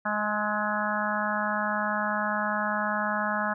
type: harmonic tone with a mistuned harmonic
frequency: 210.1 Hz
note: G#3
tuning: 20 cents sharp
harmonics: 1 / 3 / 4 / 5 / 6 / 7 / 8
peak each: -33 / -33 / -33 / -33 / -33 / -33 / -33 dBFS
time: 0.05-3.54 s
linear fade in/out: 10 ms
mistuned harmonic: 6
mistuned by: +20 cents
effects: none